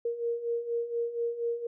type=beating tone pair; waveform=sine; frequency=466.2 / 470.4 Hz; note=A#4 / A#4; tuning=0 / +16 cents; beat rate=4.2 Hz; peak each=-35 / -30 dBFS; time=0.05-1.67 s; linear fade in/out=5 ms; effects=none